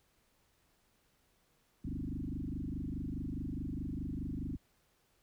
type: tone with frequency modulation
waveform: sine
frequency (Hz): 166.4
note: E3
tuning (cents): +17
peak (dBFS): -36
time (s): 1.84-4.57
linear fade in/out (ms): 10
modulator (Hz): 24.8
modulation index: 5.3
effects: pink hiss -73 dBFS RMS until 5.22 s